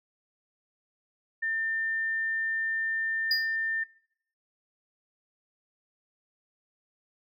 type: tone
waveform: sine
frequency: 1800 Hz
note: A6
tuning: 39 cents sharp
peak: -27 dBFS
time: 1.42-3.84 s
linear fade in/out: 10 ms
type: tone with exponential decay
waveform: triangle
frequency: 4890 Hz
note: D#8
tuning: 31 cents flat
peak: -20 dBFS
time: 3.31-3.56 s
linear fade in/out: 2 ms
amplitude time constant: 54 ms
effects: noise-tail reverb RT60 0.7 s tail -23 dB re dry